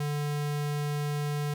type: tone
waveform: square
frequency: 146.83 Hz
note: D3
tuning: in tune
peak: -29 dBFS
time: 0-1.54 s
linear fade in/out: 5 ms
effects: none